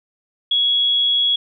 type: tone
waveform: sine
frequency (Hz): 3342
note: G#7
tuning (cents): +10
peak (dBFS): -14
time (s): 0.51-1.36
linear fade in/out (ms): 5
effects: none